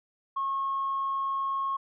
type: tone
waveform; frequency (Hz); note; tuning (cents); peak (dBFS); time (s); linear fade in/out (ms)
sine; 1088; C#6; -33; -26; 0.36-1.77; 10
effects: tanh soft clip ceiling -22 dBFS